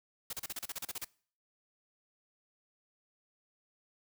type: noise bursts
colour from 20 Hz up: white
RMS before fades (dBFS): -39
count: 12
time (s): 0.3-1.046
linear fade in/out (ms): 5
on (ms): 31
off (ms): 34
effects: noise-tail reverb RT60 0.5 s tail -23 dB re dry